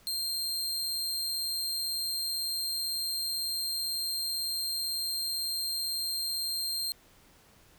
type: tone with amplitude modulation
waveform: sawtooth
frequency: 4186 Hz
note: C8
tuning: in tune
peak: -26 dBFS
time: 0.07-6.92 s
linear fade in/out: 0 ms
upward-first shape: sine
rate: 162 Hz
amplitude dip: 35%
effects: pink hiss -60 dBFS RMS until 7.78 s